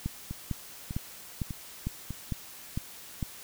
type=two click trains; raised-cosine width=5 ms; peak=-23 / -18 dBFS; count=4 / 8; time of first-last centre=0.31-2.106 / 0.06-3.227 s; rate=1.67 / 2.21 Hz; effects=white hiss -47 dBFS RMS until 3.43 s